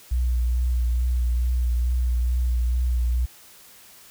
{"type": "tone with vibrato", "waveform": "sine", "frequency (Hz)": 60.9, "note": "B1", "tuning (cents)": -24, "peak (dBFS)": -19, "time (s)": [0.11, 3.26], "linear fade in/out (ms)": 10, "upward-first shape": "sine", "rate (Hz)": 2.3, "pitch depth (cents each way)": 30, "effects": ["white hiss -49 dBFS RMS until 4.1 s"]}